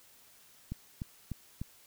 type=click train; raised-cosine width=5 ms; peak=-24 dBFS; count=4; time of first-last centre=0.72-1.616 s; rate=3.35 Hz; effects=white hiss -60 dBFS RMS until 1.86 s